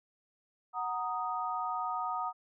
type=chord; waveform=sine; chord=D# minor; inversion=first; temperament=equal; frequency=740 / 932.3 / 1244.5 Hz; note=F#5 / A#5 / D#6; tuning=0 / 0 / 0 cents; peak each=-37 / -37 / -35 dBFS; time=0.73-2.33 s; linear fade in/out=50 ms; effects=none